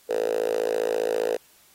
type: tone with high-pass filter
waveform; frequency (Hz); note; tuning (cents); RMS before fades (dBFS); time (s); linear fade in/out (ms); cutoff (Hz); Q
5% pulse; 55; A1; 0; -25; 0.09-1.37; 10; 470; 8.8
effects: white hiss -57 dBFS RMS until 1.74 s + AAC 48 kbps